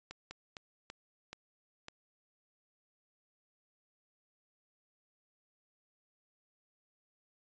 slowing click train, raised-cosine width 0.2 ms, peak -27 dBFS, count 6, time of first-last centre 0.11-1.884 s, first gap 200 ms, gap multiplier 1.29, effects resampled to 16000 Hz

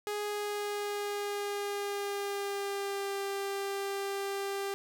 sawtooth tone with pitch glide, 415.3 to 395.9 Hz, G#4 to G4, 0 to +17 cents, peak -29 dBFS, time 0.07-4.74 s, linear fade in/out 0 ms, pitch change -83 cents, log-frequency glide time 0.22-3.2 s, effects none

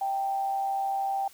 sine tone with amplitude modulation, 784 Hz, G5, in tune, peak -24 dBFS, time 0.01-1.28 s, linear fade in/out 5 ms, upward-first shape sine, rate 133 Hz, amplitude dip 40%, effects white hiss -54 dBFS RMS until 1.33 s

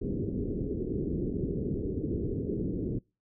white low-pass noise, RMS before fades -32 dBFS, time 0.01-2.99 s, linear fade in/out 10 ms, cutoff 420 Hz, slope 48 dB/octave, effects noise-tail reverb RT60 0.3 s tail -26 dB re dry

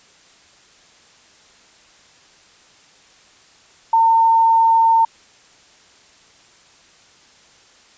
sine tone, 907 Hz, A#5, 48 cents flat, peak -10 dBFS, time 3.93-5.05 s, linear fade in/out 5 ms, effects white hiss -50 dBFS RMS until 7.97 s + resampled to 16000 Hz

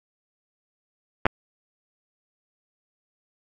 clicks, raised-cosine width 0.5 ms, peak -3 dBFS, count 2, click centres 1.256 / 1.265 s, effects AAC 48 kbps

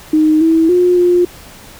sine tone with pitch steps, 310.1 / 324.8 / 357.8 / 354 Hz, D#4 / E4 / F4 / F4, -6 / -26 / +42 / +23 cents, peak -7 dBFS, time 0.13-1.25 s, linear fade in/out 5 ms, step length 280 ms, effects pink hiss -37 dBFS RMS until 1.79 s

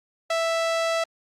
sawtooth tone, 660 Hz, E5, 2 cents sharp, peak -18 dBFS, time 0.3-1.04 s, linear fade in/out 5 ms, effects low-pass 7000 Hz 12 dB/octave + Opus 48 kbps

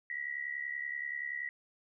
sine tone pair together, 1908 / 1978.5 Hz, A#6 / B6, +40 / +3 cents, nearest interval minor second, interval 63 cents, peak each -38 / -39 dBFS, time 0.1-1.49 s, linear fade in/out 2 ms, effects none

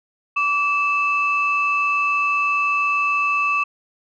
sine tone pair together, 1156 / 2633 Hz, D6 / E7, -28 / -3 cents, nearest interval octave + major second, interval 1425 cents, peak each -19 dBFS, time 0.36-3.64 s, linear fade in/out 10 ms, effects tanh soft clip ceiling -9 dBFS

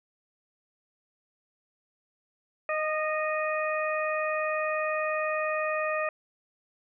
harmonic tone with a mistuned harmonic, 620 Hz, D#5, 6 cents flat, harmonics 1 / 2 / 3 / 4, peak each -29 / -32 / -34 / -35 dBFS, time 2.69-6.09 s, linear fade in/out 2 ms, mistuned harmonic 2, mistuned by -16 cents, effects none

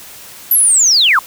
sine linear sweep, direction down, 12000 to 981 Hz, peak -7 dBFS, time 0.51-1.19 s, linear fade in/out 2 ms, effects white hiss -35 dBFS RMS until 1.26 s

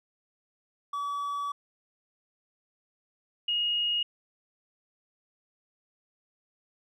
triangle / sine tone pair in turn, 1143 / 2871 Hz, D6 / F7, -47 / +47 cents, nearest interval octave + major third, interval 1594 cents, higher second, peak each -28 / -25 dBFS, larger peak second, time 0.93-1.52 / 3.48-4.03 s, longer first, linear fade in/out 5 ms, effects none

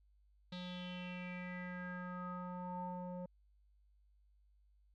square tone with low-pass filter sweep, 179.9 Hz, F#3, 48 cents flat, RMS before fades -45 dBFS, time 0.52-3.26 s, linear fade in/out 5 ms, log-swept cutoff 3900 to 680 Hz, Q 6.4, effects added 50 Hz sine -67 dBFS peak until 4.94 s

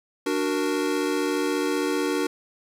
square chord, D augmented, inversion none, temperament equal with one note detuned, 295 / 370 / 466.2 Hz, D4 / F#4 / A#4, +8 / 0 / 0 cents, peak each -27 / -28 / -29 dBFS, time 0.26-2.27 s, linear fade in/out 5 ms, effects low-pass 12000 Hz 12 dB/octave + 9-bit

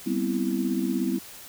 sine chord, C major seventh, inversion second, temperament equal with one note detuned, 196 / 245 / 261.6 / 329.6 Hz, G3 / B3 / C4 / E4, 0 / -14 / 0 / 0 cents, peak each -29 dBFS, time 0.06-1.19 s, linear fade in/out 10 ms, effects white hiss -44 dBFS RMS until 1.48 s

